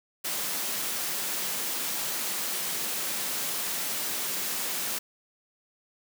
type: high-pass noise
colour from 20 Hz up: white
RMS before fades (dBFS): -31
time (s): 0.24-4.99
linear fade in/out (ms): 10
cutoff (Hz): 140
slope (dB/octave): 48
effects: none